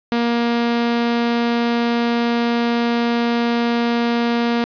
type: tone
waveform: sawtooth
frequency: 235.8 Hz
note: A#3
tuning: 20 cents sharp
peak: -12 dBFS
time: 0.12-4.64 s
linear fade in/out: 0 ms
effects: resampled to 11025 Hz + 7-bit